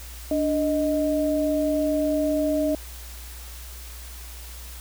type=tone pair together; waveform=sine; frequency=293.7 / 622.3 Hz; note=D4 / D#5; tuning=0 / 0 cents; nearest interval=octave + minor second; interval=1300 cents; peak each=-23 dBFS; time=0.31-2.75 s; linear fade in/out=2 ms; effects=added 60 Hz sine -38 dBFS peak until 4.8 s + white hiss -43 dBFS RMS until 4.8 s